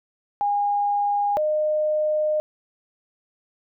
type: tone pair in turn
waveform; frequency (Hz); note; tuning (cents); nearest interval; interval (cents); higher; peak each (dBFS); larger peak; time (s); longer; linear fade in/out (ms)
sine; 816 / 611.3; G#5 / D#5; -31 / -31; perfect fourth; 500; first; -19; neither; 0.41-1.37 / 1.37-2.4; second; 0
effects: none